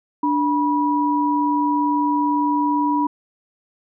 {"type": "tone pair together", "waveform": "sine", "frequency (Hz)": [293.7, 972.6], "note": ["D4", "B5"], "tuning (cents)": [0, -27], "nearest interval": "octave + major sixth", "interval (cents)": 2073, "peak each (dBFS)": -19, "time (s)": [0.23, 3.07], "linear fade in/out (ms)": 5, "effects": []}